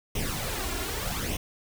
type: noise with flanger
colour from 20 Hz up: pink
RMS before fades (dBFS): -31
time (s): 0.15-1.37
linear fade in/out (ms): 5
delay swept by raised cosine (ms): 0.33 to 2.93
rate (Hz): 0.83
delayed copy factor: +0.65
effects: none